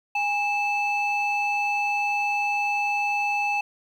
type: tone pair together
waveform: sine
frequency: 820 / 2629 Hz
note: G#5 / E7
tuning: -22 / -5 cents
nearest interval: octave + minor sixth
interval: 2017 cents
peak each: -23 dBFS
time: 0.15-3.61 s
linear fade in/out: 5 ms
effects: tanh soft clip ceiling -18 dBFS + 9-bit